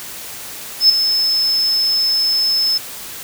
sine tone with ADSR envelope, 5230 Hz, E8, 15 cents flat, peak -3 dBFS, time 0.8-2.78 s, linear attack 96 ms, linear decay 4 ms, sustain -10 dB, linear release 8 ms, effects tanh soft clip ceiling 0 dBFS + white hiss -31 dBFS RMS until 3.23 s

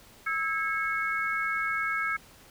sine tone cluster, 1304 / 1633 / 2192 Hz, E6 / G#6 / C#7, -19 / -30 / -20 cents, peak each -31 dBFS, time 0.26-2.17 s, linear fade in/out 10 ms, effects pink hiss -54 dBFS RMS until 2.5 s

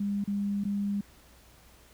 sine tone with dropouts, 201.8 Hz, G#3, 49 cents flat, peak -27 dBFS, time 0-1.01 s, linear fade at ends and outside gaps 5 ms, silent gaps 0.241-0.275 / 0.639-0.651 s, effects added 60 Hz sine -59 dBFS peak until 1.93 s + pink hiss -58 dBFS RMS until 1.93 s

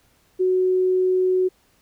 sine tone, 370 Hz, F#4, in tune, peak -16 dBFS, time 0.39-1.49 s, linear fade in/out 20 ms, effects pink hiss -61 dBFS RMS until 1.81 s

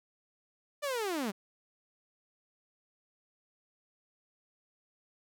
sawtooth linear sweep, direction down, 601 to 183 Hz, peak -28 dBFS, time 0.82-1.32 s, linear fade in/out 20 ms, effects none

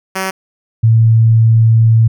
5% pulse / sine tone pair in turn, 190 / 112.97 Hz, F#3 / A2, +46 / +46 cents, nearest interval major sixth, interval 900 cents, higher first, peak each -5 dBFS, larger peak neither, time 0.15-0.31 / 0.83-2.08 s, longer second, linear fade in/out 10 ms, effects none

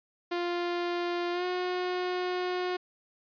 sawtooth tone with pitch glide, 349.2 to 362.1 Hz, F4 to F#4, 0 to -37 cents, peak -25 dBFS, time 0.31-2.77 s, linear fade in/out 10 ms, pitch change +63 cents, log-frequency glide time 1.32-1.45 s, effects resampled to 11025 Hz

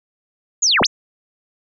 sine linear two-way sweep, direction down then up, 7120 to 108.7 to 7120 Hz, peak -12 dBFS, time 0.62-0.87 s, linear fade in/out 10 ms, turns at 0.82 s, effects none

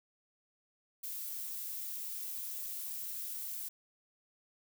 violet noise, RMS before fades -41 dBFS, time 1.03-3.69 s, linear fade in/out 10 ms, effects none

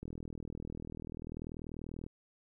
click train, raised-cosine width 3 ms, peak -30 dBFS, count 83, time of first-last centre 0.03-2.065 s, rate 40.3 Hz, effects 12-bit

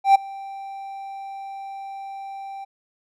triangle tone with ADSR envelope, 784 Hz, G5, in tune, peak -6 dBFS, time 0.04-2.65 s, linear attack 110 ms, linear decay 11 ms, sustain -24 dB, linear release 15 ms, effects none

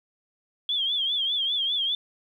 sine tone with vibrato, 3322 Hz, G#7, in tune, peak -23 dBFS, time 0.69-1.95 s, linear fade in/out 2 ms, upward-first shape triangle, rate 5 Hz, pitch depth 120 cents each way, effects 10-bit

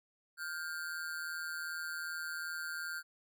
square ring-modulated tone, 1493 Hz, F#6, 15 cents sharp, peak -36 dBFS, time 0.37-3.03 s, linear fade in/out 50 ms, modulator 81.3 Hz, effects none

